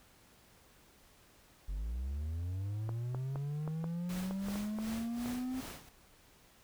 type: linear sweep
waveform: triangle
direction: up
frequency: 45.53 to 261.6 Hz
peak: -33 dBFS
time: 1.68-5.61 s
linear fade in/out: 10 ms
type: clicks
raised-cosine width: 1 ms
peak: -28 dBFS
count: 10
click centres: 2.892 / 3.147 / 3.358 / 3.677 / 3.842 / 4.31 / 4.485 / 4.557 / 4.787 / 5.259 s
type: noise with tremolo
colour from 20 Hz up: pink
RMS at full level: -45 dBFS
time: 4.09-5.89 s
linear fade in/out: 2 ms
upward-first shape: sine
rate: 2.7 Hz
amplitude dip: 80%
effects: pink hiss -63 dBFS RMS until 6.63 s